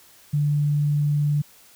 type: tone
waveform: sine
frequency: 146.83 Hz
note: D3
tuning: in tune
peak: -18 dBFS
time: 0.33-1.42 s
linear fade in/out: 10 ms
effects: white hiss -52 dBFS RMS until 1.75 s